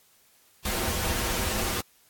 pink noise with comb filter, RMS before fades -28 dBFS, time 0.65-1.81 s, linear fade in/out 5 ms, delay 7 ms, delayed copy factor -0.9, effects white hiss -61 dBFS RMS until 2.09 s + AAC 64 kbps

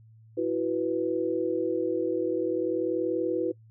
sine chord, E suspended second, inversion none, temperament equal, 329.6 / 370 / 493.9 Hz, E4 / F#4 / B4, 0 / 0 / 0 cents, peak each -29 dBFS, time 0.37-3.52 s, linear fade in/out 10 ms, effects noise-tail reverb RT60 0.1 s tail -21 dB re dry + added 111 Hz sine -51 dBFS peak until 3.7 s

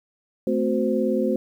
sine tone cluster, 218.9 / 257.3 / 367 / 519 Hz, A3 / C4 / F#4 / C5, -9 / -29 / -14 / -14 cents, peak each -24 / -26 / -25 / -25 dBFS, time 0.47-1.36 s, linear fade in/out 2 ms, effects 9-bit

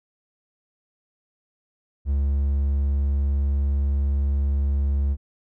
triangle tone, 69.9 Hz, C#2, 15 cents sharp, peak -17 dBFS, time 2.05-5.17 s, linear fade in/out 50 ms, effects none

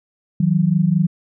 sine tone pair together, 159.65 / 184.3 Hz, D#3 / F#3, +45 / -7 cents, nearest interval major second, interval 248 cents, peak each -16 dBFS, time 0.4-1.07 s, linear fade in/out 5 ms, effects none

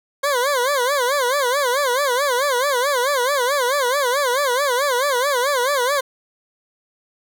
20% pulse tone with vibrato, 530 Hz, C5, 22 cents sharp, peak -12 dBFS, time 0.23-6.01 s, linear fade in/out 10 ms, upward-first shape sine, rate 4.6 Hz, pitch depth 170 cents each way, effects none

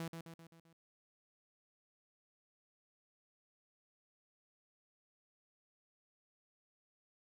sawtooth tone with echo, 165.4 Hz, E3, 6 cents sharp, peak -36 dBFS, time 0-0.08 s, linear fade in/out 2 ms, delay 130 ms, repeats 5, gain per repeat -5 dB, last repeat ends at 0.73 s, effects none

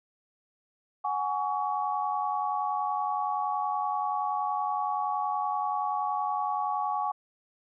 sine chord, F# suspended second, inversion none, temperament equal with one note detuned, 740 / 830.6 / 1127.5 Hz, F#5 / G#5 / C#6, 0 / 0 / +29 cents, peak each -33 / -30 / -31 dBFS, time 1.04-7.12 s, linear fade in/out 10 ms, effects none

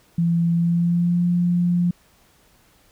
sine tone with pitch glide, 169.1 to 175.27 Hz, E3 to F3, +44 to +6 cents, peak -16 dBFS, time 0.18-1.91 s, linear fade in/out 5 ms, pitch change +62 cents, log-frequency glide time 0.53-1.25 s, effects pink hiss -57 dBFS RMS until 2.91 s

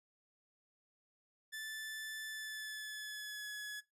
sawtooth tone with pitch glide, 1754 to 1695.2 Hz, A6 to G#6, -6 to +35 cents, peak -39 dBFS, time 1.52-3.81 s, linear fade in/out 20 ms, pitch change -59 cents, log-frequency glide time 2.27-3.48 s, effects noise-tail reverb RT60 0.2 s tail -20 dB re dry + resampled to 32000 Hz

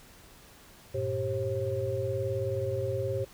sine tone cluster, 97.2 / 116.1 / 391.4 / 537 Hz, G2 / A#2 / G4 / C5, -14 / -7 / -3 / +45 cents, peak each -36 / -34 / -34 / -32 dBFS, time 0.94-3.25 s, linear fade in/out 10 ms, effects pink hiss -54 dBFS RMS until 3.33 s

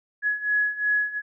sine beating tone pair, 1683 / 1685.8 Hz, G#6 / G#6, +23 / +25 cents, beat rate 2.8 Hz, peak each -26 / -23 dBFS, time 0.22-1.22 s, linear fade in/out 50 ms, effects none

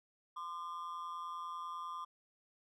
triangle ring-modulated tone, 1118 Hz, C#6, 14 cents sharp, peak -36 dBFS, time 0.36-2.05 s, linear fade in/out 10 ms, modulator 85 Hz, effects none

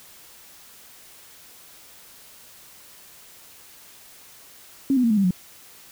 sine tone with pitch steps, 272 / 250.9 / 231.4 / 213.4 / 196.83 / 181.54 Hz, C#4 / B3 / A#3 / G#3 / G3 / F#3, -33 / +28 / -13 / +47 / +7 / -33 cents, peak -16 dBFS, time 4.9-5.308 s, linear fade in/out 2 ms, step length 68 ms, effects white hiss -48 dBFS RMS until 5.91 s

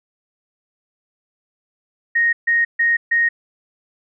sine tone bursts, 1864.7 Hz, A#6, in tune, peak -13 dBFS, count 4, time 2.15-3.29 s, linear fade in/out 10 ms, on 180 ms, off 140 ms, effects none

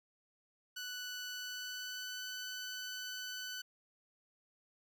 15% pulse tone with pitch glide, 1486 to 1501.5 Hz, F#6 to F#6, +7 to +25 cents, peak -35 dBFS, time 0.76-3.62 s, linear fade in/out 10 ms, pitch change +18 cents, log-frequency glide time 1.27-2.24 s, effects none

